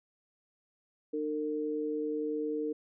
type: tone pair together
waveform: sine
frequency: 302.7 / 455.2 Hz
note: D#4 / A#4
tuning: -48 / -41 cents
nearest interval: perfect fifth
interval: 707 cents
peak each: -34 / -33 dBFS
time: 1.13-2.73 s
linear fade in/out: 10 ms
effects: none